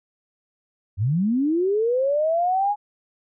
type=linear sweep; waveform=sine; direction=up; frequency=87.31 to 841 Hz; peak=-18 dBFS; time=0.97-2.76 s; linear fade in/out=50 ms; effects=none